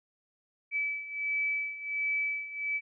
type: beating tone pair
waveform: sine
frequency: 2300 / 2301.4 Hz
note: D7 / D7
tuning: -37 / -36 cents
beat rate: 1.4 Hz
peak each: -35 / -31 dBFS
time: 0.71-2.81 s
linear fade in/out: 50 ms
effects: none